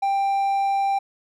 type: tone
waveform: triangle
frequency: 789 Hz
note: G5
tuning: 11 cents sharp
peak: -17 dBFS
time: 0.02-0.99 s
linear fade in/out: 10 ms
effects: none